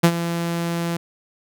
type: tone with ADSR envelope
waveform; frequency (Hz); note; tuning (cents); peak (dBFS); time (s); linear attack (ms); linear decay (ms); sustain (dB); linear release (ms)
sawtooth; 169.6; E3; +50; -5; 0.03-0.97; 12; 66; -13; 6
effects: none